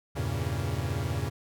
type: chord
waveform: 45% pulse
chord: E diminished seventh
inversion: none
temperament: equal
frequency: 82.41 / 98 / 116.54 / 138.59 Hz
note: E2 / G2 / Bb2 / Db3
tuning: 0 / 0 / 0 / 0 cents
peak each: -34 dBFS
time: 0.15-1.3 s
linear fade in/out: 20 ms
effects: none